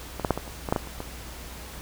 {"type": "clicks", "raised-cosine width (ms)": 1, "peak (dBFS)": [-18, -9, -6, -15, -24, -16, -7, -10, -27, -18], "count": 10, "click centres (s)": [0.197, 0.248, 0.307, 0.376, 0.478, 0.688, 0.725, 0.762, 0.873, 1.004], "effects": ["added 60 Hz sine -42 dBFS peak until 1.81 s", "pink hiss -42 dBFS RMS until 1.81 s"]}